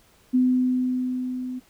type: tone with level ramp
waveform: sine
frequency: 253.3 Hz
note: B3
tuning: 44 cents sharp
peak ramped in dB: -15 to -29 dBFS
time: 0.33-1.6 s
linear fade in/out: 20 ms
effects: pink hiss -58 dBFS RMS until 1.69 s